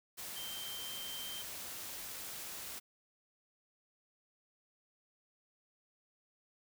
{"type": "tone in noise", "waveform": "sine", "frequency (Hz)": 3136, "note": "G7", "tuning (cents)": 0, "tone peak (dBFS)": -44, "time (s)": [0.35, 1.43], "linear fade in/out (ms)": 20, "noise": "white", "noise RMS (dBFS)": -45, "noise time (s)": [0.17, 2.8], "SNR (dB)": -2, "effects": []}